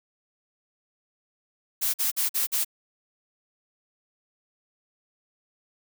blue noise bursts, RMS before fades -25 dBFS, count 5, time 1.81-2.648 s, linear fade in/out 20 ms, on 130 ms, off 47 ms, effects none

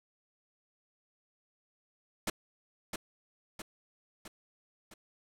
pink noise with echo, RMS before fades -32 dBFS, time 2.27-2.3 s, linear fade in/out 5 ms, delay 660 ms, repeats 4, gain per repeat -5 dB, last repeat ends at 4.94 s, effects low-pass 12000 Hz 12 dB/octave

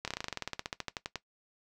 slowing click train, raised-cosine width 0.2 ms, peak -17 dBFS, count 21, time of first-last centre 0.05-1.157 s, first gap 27 ms, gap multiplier 1.07, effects noise-tail reverb RT60 0.1 s tail -17 dB re dry

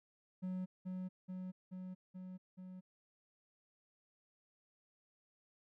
triangle tone with echo, 184.6 Hz, F#3, 4 cents flat, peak -36 dBFS, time 0.42-0.66 s, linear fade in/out 20 ms, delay 430 ms, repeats 5, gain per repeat -2 dB, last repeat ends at 2.81 s, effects none

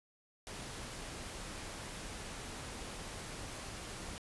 pink noise, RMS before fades -45 dBFS, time 0.47-4.18 s, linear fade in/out 0 ms, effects resampled to 24000 Hz

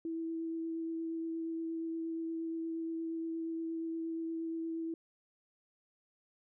sine tone with vibrato, 327.7 Hz, E4, 10 cents flat, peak -35 dBFS, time 0.05-4.94 s, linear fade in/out 2 ms, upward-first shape triangle, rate 8.5 Hz, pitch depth 12 cents each way, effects none

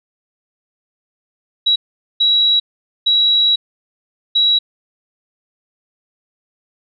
sine tone bursts at uneven times, 3885 Hz, B7, 29 cents flat, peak -10 dBFS, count 4, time 1.66-1.76 / 2.2-2.6 / 3.06-3.56 / 4.35-4.59 s, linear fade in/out 10 ms, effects none

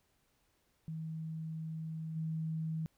sine tone with level steps, 159.8 Hz, D#3, 47 cents sharp, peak -38 / -34 dBFS, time 0.88-2.86 s, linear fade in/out 0 ms, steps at 2.15 s, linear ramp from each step 20 ms, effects pink hiss -75 dBFS RMS until 2.97 s

